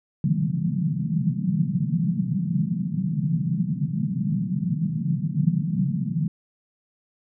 white band-pass noise, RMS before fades -24 dBFS, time 0.24-6.28 s, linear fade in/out 2 ms, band 140 to 190 Hz, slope 48 dB/octave, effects none

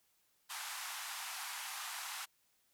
pink band-pass noise, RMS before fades -44 dBFS, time 0.49-2.26 s, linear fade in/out 20 ms, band 800 to 14000 Hz, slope 48 dB/octave, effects white hiss -75 dBFS RMS until 2.73 s

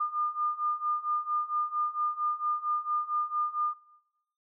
sine beating tone pair, 1207 / 1211.4 Hz, D6 / D#6, +47 / -47 cents, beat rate 4.4 Hz, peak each -32 / -30 dBFS, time 0-3.74 s, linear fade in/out 10 ms, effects noise-tail reverb RT60 0.9 s tail -18 dB re dry

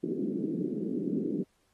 white band-pass noise, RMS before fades -32 dBFS, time 0.03-1.44 s, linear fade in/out 10 ms, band 170 to 390 Hz, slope 48 dB/octave, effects pink hiss -72 dBFS RMS until 1.73 s + AAC 32 kbps

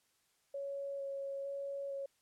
sine tone with vibrato, 554.4 Hz, C#5, in tune, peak -38 dBFS, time 0.54-2.06 s, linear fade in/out 5 ms, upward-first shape square, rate 1.1 Hz, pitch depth 9 cents each way, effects white hiss -75 dBFS RMS until 2.21 s + low-pass 11000 Hz 12 dB/octave

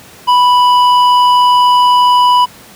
sine tone with hard clipping, 987.8 Hz, B5, in tune, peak -7 dBFS, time 0.27-2.46 s, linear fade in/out 20 ms, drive 8 dB, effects pink hiss -37 dBFS RMS until 2.75 s + high-pass 100 Hz 12 dB/octave

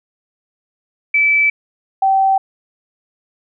sine tone pair in turn, 2311 / 773.4 Hz, D7 / G5, -28 / -24 cents, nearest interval octave + perfect fifth, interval 1896 cents, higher first, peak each -10 dBFS, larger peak neither, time 1.14-1.5 / 2.02-2.38 s, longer neither, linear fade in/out 5 ms, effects none

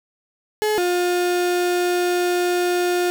35% pulse tone pair in turn, 425.9 / 355.3 Hz, G#4 / F4, +44 / +30 cents, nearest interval minor third, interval 314 cents, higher first, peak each -16 dBFS, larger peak neither, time 0.62-0.78 / 0.78-3.1 s, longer second, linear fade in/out 0 ms, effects none

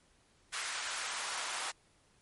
pink noise with high-pass filter sweep, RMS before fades -38 dBFS, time 0.52-1.72 s, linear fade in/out 20 ms, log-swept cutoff 1400 to 900 Hz, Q 1.2, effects pink hiss -68 dBFS RMS until 2.21 s + MP3 48 kbps

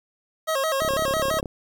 25% pulse tone with vibrato, 587.3 Hz, D5, in tune, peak -18 dBFS, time 0.47-1.41 s, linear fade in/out 20 ms, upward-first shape square, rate 6 Hz, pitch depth 140 cents each way
click train, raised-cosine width 2 ms, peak -18 dBFS, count 23, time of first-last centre 0.82-1.458 s, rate 34.5 Hz
effects 9-bit

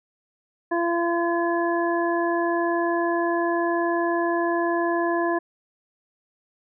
harmonic tone, 340.9 Hz, F4, 42 cents flat, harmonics 1 / 2 / 3 / 5, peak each -23 / -26 / -28 / -30 dBFS, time 0.71-5.39 s, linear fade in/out 10 ms, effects none

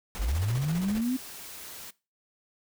pink noise with tremolo, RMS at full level -38 dBFS, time 0.15-1.01 s, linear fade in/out 0 ms, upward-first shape square, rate 15 Hz, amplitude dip 45%
sine linear sweep, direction up, 41.15 to 264.8 Hz, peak -25 dBFS, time 0.19-1.17 s, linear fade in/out 10 ms
white noise, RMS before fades -43 dBFS, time 1.01-1.91 s, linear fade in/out 10 ms
effects noise-tail reverb RT60 0.3 s tail -21 dB re dry

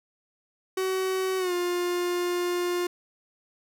45% pulse tone with pitch glide, 376.9 to 353.7 Hz, F#4 to F4, +32 to +22 cents, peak -25 dBFS, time 0.77-2.87 s, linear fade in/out 5 ms, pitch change -110 cents, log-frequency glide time 1.38-1.53 s, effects none

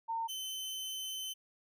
sine / sawtooth tone pair in turn, 910 / 3061 Hz, A#5 / G7, -42 / -42 cents, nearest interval octave + major sixth, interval 2100 cents, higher second, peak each -33 / -35 dBFS, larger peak first, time 0.08-0.28 / 0.28-1.34 s, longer second, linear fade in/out 20 ms, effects none

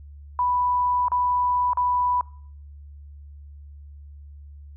sine tone with dropouts, 987.8 Hz, B5, in tune, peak -19 dBFS, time 0.39-2.21 s, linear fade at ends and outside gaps 1 ms, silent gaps 1.083-1.118 / 1.733-1.772 s, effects noise-tail reverb RT60 0.6 s tail -23 dB re dry + added 72 Hz sine -40 dBFS peak until 4.76 s

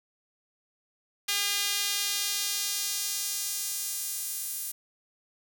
sawtooth tone with high-pass filter sweep, 404.8 Hz, G#4, 44 cents flat, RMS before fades -31 dBFS, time 1.28-4.72 s, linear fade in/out 10 ms, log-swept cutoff 2900 to 10000 Hz, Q 0.95, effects none

